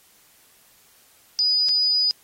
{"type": "tone with dropouts", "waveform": "sine", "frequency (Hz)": 4953, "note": "D#8", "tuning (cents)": -9, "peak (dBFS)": -17, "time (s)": [1.39, 2.11], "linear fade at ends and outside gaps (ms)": 0, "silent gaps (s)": [1.687, 1.691], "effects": ["white hiss -56 dBFS RMS until 2.23 s", "AAC 48 kbps"]}